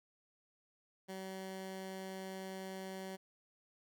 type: tone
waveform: 15% pulse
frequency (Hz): 190.1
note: F#3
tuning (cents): +47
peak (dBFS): -37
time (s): 1.08-3.17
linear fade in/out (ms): 20
effects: none